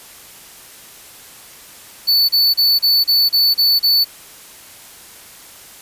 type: tone bursts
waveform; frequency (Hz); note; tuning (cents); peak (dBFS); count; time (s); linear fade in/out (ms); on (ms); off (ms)
square; 4478; C#8; +17; -11; 8; 2.07-4.047; 20; 220; 31
effects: white hiss -40 dBFS RMS until 5.81 s + resampled to 32000 Hz